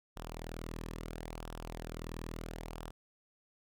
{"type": "tone with flanger", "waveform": "sawtooth", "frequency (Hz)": 40.62, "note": "E1", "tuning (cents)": -25, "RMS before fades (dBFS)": -44, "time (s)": [0.16, 2.91], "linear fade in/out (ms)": 10, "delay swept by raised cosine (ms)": [0.45, 1.4], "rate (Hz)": 0.74, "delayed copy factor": -0.5, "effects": []}